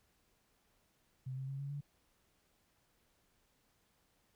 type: tone with pitch steps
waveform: sine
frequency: 130 / 133.27 / 136.62 / 140.06 / 143.58 Hz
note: C3 / C3 / C#3 / C#3 / D3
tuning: -11 / +32 / -25 / +18 / -39 cents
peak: -39 dBFS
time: 1.26-1.81 s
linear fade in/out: 10 ms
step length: 110 ms
effects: pink hiss -75 dBFS RMS until 4.35 s